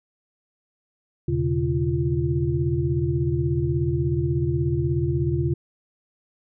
sine tone cluster, 81.4 / 124 / 140.5 / 345.3 Hz, E2 / B2 / C#3 / F4, -21 / +7 / +24 / -20 cents, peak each -27 / -26 / -24 / -26 dBFS, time 1.28-5.54 s, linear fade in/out 5 ms, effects none

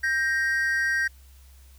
triangle tone pair together, 1578 / 1874.9 Hz, G6 / A#6, +11 / +9 cents, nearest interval minor third, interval 298 cents, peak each -23 dBFS, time 0.03-1.08 s, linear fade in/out 10 ms, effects added 66 Hz sine -48 dBFS peak until 1.78 s + white hiss -59 dBFS RMS until 1.78 s

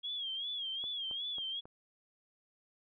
sine tone with vibrato, 3286 Hz, G#7, 19 cents flat, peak -36 dBFS, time 0.03-1.61 s, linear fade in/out 20 ms, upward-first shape sine, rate 2.6 Hz, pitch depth 96 cents each way
click train, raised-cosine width 1 ms, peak -37 dBFS, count 4, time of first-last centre 0.84-1.655 s, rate 3.68 Hz
effects none

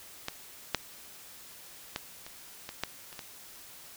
clicks, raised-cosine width 0.2 ms, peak -15 / -8 / -15 / -26 / -21 / -12 / -28 / -22 dBFS, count 8, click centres 0.284 / 0.747 / 1.961 / 2.265 / 2.691 / 2.836 / 3.128 / 3.192 s, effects white hiss -50 dBFS RMS until 3.96 s

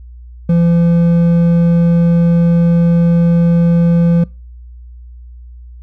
triangle tone with hard clipping, 170 Hz, F3, 46 cents flat, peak -9 dBFS, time 0.49-4.24 s, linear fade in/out 5 ms, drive 9 dB, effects noise-tail reverb RT60 0.3 s tail -24 dB re dry + added 60 Hz sine -31 dBFS peak until 5.82 s

